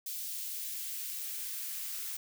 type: noise with high-pass filter sweep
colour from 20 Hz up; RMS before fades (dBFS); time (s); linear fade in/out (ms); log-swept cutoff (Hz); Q
blue; -39; 0.06-2.17; 5; 3200 to 1200; 0.9
effects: none